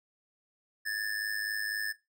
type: ring-modulated tone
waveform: square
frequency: 1731 Hz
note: A6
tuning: 29 cents flat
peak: -29 dBFS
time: 0.85-1.93 s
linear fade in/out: 20 ms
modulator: 52 Hz
effects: noise-tail reverb RT60 0.2 s tail -18 dB re dry